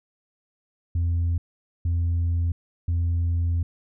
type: tone bursts at uneven times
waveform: sine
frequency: 85.1 Hz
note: F2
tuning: 44 cents flat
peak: -18 dBFS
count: 3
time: 0.95-1.38 / 1.85-2.52 / 2.88-3.63 s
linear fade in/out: 5 ms
effects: tanh soft clip ceiling -19 dBFS